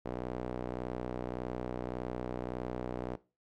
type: tone with band-pass filter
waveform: sawtooth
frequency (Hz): 61.74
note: B1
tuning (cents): 0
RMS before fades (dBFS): -38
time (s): 0.05-3.16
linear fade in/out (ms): 10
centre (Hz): 480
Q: 1.1
effects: noise-tail reverb RT60 0.3 s tail -19 dB re dry + MP3 64 kbps